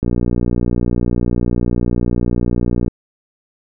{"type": "click train", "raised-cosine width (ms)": 3, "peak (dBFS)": -5, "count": 172, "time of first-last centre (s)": [0.03, 2.88], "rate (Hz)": 60, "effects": []}